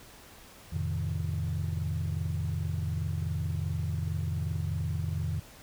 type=chord; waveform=sine; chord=F dominant seventh; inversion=none; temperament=equal; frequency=87.31 / 110 / 130.81 / 155.56 Hz; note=F2 / A2 / C3 / Eb3; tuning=0 / 0 / 0 / 0 cents; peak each=-31 / -36 / -37 / -33 dBFS; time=0.72-5.4 s; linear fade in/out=10 ms; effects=tanh soft clip ceiling -22 dBFS + pink hiss -52 dBFS RMS until 5.62 s